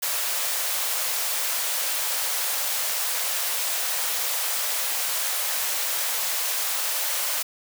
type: high-pass noise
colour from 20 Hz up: white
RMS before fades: -26 dBFS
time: 0.02-7.43 s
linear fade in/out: 10 ms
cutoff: 480 Hz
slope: 48 dB/octave
effects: none